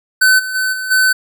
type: tone with level steps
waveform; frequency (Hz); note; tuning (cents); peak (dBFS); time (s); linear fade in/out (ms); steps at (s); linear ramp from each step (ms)
square; 1518; F#6; +44; -8 / -21 / -15 / -21 / -10; 0.21-1.13; 10; 0.38 / 0.54 / 0.72 / 0.9; 20
effects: none

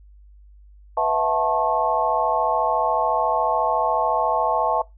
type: tone cluster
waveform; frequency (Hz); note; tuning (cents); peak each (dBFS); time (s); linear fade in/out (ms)
sine; 495.2 / 652 / 726 / 877 / 1086; B4 / E5 / F#5 / A5 / C#6; +5 / -19 / -33 / -6 / -36; -28 / -23 / -27 / -22 / -25; 0.97-4.82; 5
effects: noise-tail reverb RT60 0.2 s tail -22 dB re dry + added 50 Hz sine -45 dBFS peak until 4.97 s

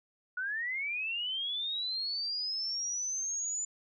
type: linear sweep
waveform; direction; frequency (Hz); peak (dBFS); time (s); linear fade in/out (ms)
sine; up; 1444 to 7060; -32; 0.37-3.65; 5
effects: none

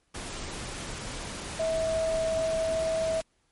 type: tone in noise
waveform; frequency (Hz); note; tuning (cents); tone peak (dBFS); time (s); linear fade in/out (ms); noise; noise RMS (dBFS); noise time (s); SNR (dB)
sine; 647; E5; -32; -25; 1.59-3.21; 10; pink; -37; 0.14-3.22; +9
effects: pink hiss -71 dBFS RMS until 3.51 s + MP3 48 kbps

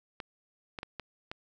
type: clicks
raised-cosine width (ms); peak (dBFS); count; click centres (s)
0.3; -22; 5; 0.202 / 0.788 / 0.831 / 0.997 / 1.315
effects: none

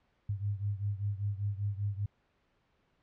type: beating tone pair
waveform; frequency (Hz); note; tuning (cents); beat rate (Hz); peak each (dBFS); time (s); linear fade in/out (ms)
sine; 100 / 105.1; G2 / G#2; +35 / +21; 5.1; -33 / -36; 0.29-2.06; 5
effects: pink hiss -73 dBFS RMS until 3.02 s + low-pass 3000 Hz 12 dB/octave

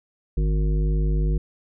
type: harmonic tone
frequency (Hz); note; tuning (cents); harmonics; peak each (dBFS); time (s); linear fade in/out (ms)
51.1; G#1; -27; 1 / 3 / 5 / 7 / 9; -19 / -26 / -38 / -35 / -39; 0.37-1.38; 5
effects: none

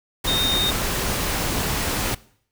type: tone in noise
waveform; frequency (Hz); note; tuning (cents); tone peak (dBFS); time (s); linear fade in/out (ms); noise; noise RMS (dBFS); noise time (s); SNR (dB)
sine; 3687; A#7; -20; -20; 0.27-0.71; 10; pink; -24; 0.24-2.15; +1
effects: noise-tail reverb RT60 0.6 s tail -21 dB re dry

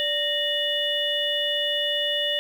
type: harmonic tone with a mistuned harmonic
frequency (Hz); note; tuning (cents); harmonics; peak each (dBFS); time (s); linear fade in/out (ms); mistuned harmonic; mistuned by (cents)
585; D5; -7; 1 / 3 / 5 / 6; -29 / -31 / -25 / -28; 0-2.39; 0; 3; +94
effects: 8-bit

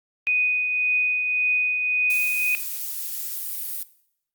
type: tone with tremolo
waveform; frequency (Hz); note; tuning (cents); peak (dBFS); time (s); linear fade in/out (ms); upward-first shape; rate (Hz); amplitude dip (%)
sine; 2489; D#7; 0; -17; 0.27-2.55; 0; triangle; 1.8; 40
type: noise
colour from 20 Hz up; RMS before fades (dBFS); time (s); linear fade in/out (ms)
violet; -30; 2.1-3.83; 2
effects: noise-tail reverb RT60 0.7 s tail -18 dB re dry + Opus 48 kbps

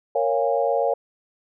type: chord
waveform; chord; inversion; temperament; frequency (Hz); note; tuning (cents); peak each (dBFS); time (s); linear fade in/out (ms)
sine; Bb minor seventh; none; equal with one note detuned; 466.2 / 554.4 / 698.5 / 816.3; Bb4 / Db5 / F5 / Ab5; 0 / 0 / 0 / -30; -24 / -22 / -25 / -27; 0.15-0.94; 5
effects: none

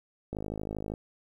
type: click train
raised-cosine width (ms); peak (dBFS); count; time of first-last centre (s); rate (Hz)
2; -22; 33; 0.33-0.938; 52.6
effects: 10-bit

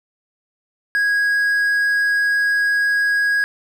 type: tone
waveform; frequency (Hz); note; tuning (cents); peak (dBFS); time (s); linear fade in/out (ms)
triangle; 1651; G#6; -11; -13; 0.95-3.44; 0
effects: none

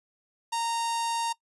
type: tone with notch filter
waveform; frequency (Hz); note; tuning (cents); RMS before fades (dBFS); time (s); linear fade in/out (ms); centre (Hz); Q
sawtooth; 926; A#5; -12; -29; 0.52-1.33; 10; 2000; 1.8
effects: noise-tail reverb RT60 0.1 s tail -22 dB re dry + resampled to 24000 Hz

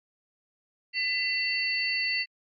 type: tone cluster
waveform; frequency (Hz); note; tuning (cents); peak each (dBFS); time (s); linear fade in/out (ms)
sine; 2007 / 2712 / 4515; B6 / E7 / C#8; +27 / +49 / +31; -30; 0.93-2.26; 50
effects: Opus 48 kbps

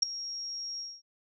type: tone with ADSR envelope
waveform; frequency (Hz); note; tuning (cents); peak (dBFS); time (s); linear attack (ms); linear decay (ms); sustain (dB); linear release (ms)
sine; 5588; F8; 0; -17; 0.02-1.02; 10; 5; -18; 230
effects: none

